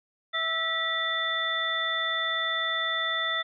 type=tone cluster; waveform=sine; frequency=655 / 1318 / 1946 / 3535 Hz; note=E5 / E6 / B6 / A7; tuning=-11 / -1 / -26 / +7 cents; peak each=-37 / -32 / -29 / -30 dBFS; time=0.33-3.43 s; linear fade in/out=20 ms; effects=none